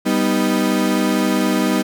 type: chord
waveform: 35% pulse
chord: G augmented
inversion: none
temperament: equal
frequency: 196 / 246.9 / 311.1 Hz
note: G3 / B3 / D#4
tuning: 0 / 0 / 0 cents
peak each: -18 dBFS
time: 0.05-1.83 s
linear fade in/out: 20 ms
effects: none